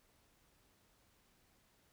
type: silence
effects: pink hiss -72 dBFS RMS until 1.92 s